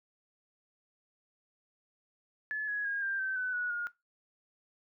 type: tone with pitch steps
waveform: sine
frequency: 1719 / 1673.9 / 1630 / 1587.3 / 1545.7 / 1505.1 / 1465.7 / 1427.2 Hz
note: A6 / G#6 / G#6 / G6 / G6 / F#6 / F#6 / F6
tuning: -41 / +13 / -33 / +21 / -25 / +29 / -17 / +37 cents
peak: -31 dBFS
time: 2.51-3.87 s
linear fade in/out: 0 ms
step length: 170 ms
effects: noise-tail reverb RT60 0.2 s tail -19 dB re dry